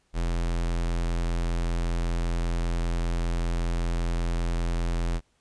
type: tone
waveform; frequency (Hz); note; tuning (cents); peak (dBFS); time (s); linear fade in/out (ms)
square; 42.57; F1; -44; -25; 0.13-5.21; 50
effects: pink hiss -69 dBFS RMS until 5.4 s + resampled to 22050 Hz